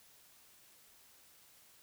silence, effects white hiss -63 dBFS RMS until 1.82 s

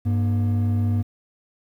triangle tone pair together, 100.07 / 238 Hz, G2 / A#3, +36 / +36 cents, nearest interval octave + minor third, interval 1500 cents, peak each -16 / -23 dBFS, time 0.05-1.03 s, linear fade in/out 20 ms, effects tanh soft clip ceiling -13 dBFS + 9-bit

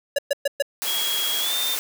square tone bursts, 566 Hz, C#5, 36 cents sharp, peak -18 dBFS, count 4, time 0.16-0.624 s, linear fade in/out 5 ms, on 26 ms, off 120 ms
white high-pass noise, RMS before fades -27 dBFS, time 0.82-1.79 s, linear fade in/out 0 ms, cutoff 380 Hz, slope 12 dB/octave
sine tone with pitch glide, 3306 to 3605 Hz, G#7 to A7, -9 to +41 cents, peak -24 dBFS, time 0.86-1.76 s, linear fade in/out 20 ms, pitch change +150 cents, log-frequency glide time 1.4-1.53 s
effects none

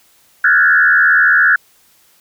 sine tone with frequency modulation, 1574 Hz, G6, 7 cents sharp, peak -7 dBFS, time 0.44-1.56 s, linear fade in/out 5 ms, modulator 77.5 Hz, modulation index 2.2, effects white hiss -52 dBFS RMS until 2.2 s

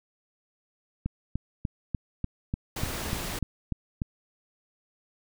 click train, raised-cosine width 5 ms, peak -16 dBFS, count 11, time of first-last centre 1.06-4.019 s, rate 3.38 Hz
pink noise, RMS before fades -34 dBFS, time 2.76-3.39 s, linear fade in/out 5 ms
effects none

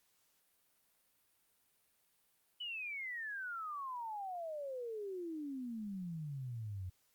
sine exponential sweep, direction down, 3000 to 88.5 Hz, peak -40 dBFS, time 2.6-6.9 s, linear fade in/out 10 ms, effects white hiss -75 dBFS RMS until 7.14 s + Opus 48 kbps

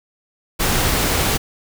pink noise, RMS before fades -18 dBFS, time 0.59-1.38 s, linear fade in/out 20 ms, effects none

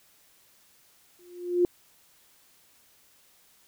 sine tone with exponential growth, 353.6 Hz, F4, 22 cents sharp, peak -16 dBFS, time 1.19-1.65 s, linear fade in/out 1 ms, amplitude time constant 100 ms, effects white hiss -61 dBFS RMS until 3.67 s

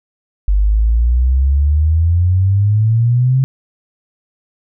sine exponential sweep, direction up, 48.38 to 134.4 Hz, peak -9 dBFS, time 0.48-3.44 s, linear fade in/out 0 ms, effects none

